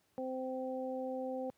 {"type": "harmonic tone", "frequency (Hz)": 259.1, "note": "C4", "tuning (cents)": -17, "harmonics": [1, 2, 3], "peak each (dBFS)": [-41, -38, -45], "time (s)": [0.18, 1.5], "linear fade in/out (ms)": 0, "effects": ["pink hiss -74 dBFS RMS until 1.57 s", "high-pass 100 Hz 12 dB/octave"]}